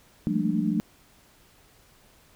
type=tone cluster; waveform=sine; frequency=172.2 / 194.4 / 215.8 / 225.4 / 296.6 Hz; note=F3 / G3 / A3 / A3 / D4; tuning=-24 / -14 / -33 / +42 / +17 cents; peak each=-29 dBFS; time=0.27-0.8 s; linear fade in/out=0 ms; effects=pink hiss -58 dBFS RMS until 2.35 s